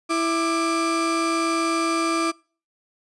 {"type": "tone pair together", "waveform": "35% pulse", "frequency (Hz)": [330, 1185.5], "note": ["E4", "D6"], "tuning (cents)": [2, 16], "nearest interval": "octave + minor seventh", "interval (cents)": 2214, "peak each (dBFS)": [-21, -22], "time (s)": [0.09, 2.32], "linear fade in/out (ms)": 20, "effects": ["noise-tail reverb RT60 0.4 s tail -26 dB re dry", "resampled to 24000 Hz"]}